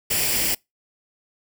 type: noise with comb filter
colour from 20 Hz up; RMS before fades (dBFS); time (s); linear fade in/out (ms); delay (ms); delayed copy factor
white; -22; 0.1-0.55; 10; 0.39; +0.6
effects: noise-tail reverb RT60 0.2 s tail -26 dB re dry